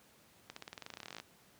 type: accelerating click train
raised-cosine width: 0.2 ms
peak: -27 dBFS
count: 21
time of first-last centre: 0.5-1.2 s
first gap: 64 ms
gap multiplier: 0.93
effects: pink hiss -64 dBFS RMS until 1.59 s + high-pass 100 Hz 12 dB/octave